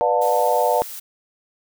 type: chord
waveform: sine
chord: B half-diminished seventh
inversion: none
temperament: just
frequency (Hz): 493.9 / 592.7 / 711.2 / 889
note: B4 / D5 / F5 / A5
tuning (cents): 0 / +16 / +31 / +18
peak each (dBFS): -21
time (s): 0.01-0.82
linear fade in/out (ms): 0
type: noise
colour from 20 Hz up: blue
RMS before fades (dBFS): -34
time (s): 0.21-1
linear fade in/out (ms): 10
effects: none